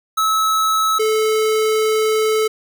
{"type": "tone pair in turn", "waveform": "square", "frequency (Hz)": [1297, 435], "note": ["E6", "A4"], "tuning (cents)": [-28, -20], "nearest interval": "octave + perfect fifth", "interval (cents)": 1892, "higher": "first", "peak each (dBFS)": -15, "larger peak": "neither", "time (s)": [[0.17, 0.99], [0.99, 2.48]], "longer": "second", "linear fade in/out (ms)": 10, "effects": ["9-bit"]}